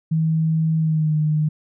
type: tone with pitch glide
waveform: sine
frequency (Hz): 160 to 153.13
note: D#3 to D#3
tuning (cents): +49 to -27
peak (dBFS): -16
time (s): 0.11-1.49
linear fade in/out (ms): 10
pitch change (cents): -76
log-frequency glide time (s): 0.78-1.16
effects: none